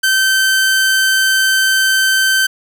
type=tone; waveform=sawtooth; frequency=1546 Hz; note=G6; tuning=24 cents flat; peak=-7 dBFS; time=0.03-2.47 s; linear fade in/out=10 ms; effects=none